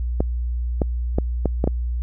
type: clicks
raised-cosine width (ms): 2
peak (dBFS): -6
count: 6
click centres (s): 0.205 / 0.818 / 1.185 / 1.457 / 1.641 / 1.675
effects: added 60 Hz sine -21 dBFS peak until 2.02 s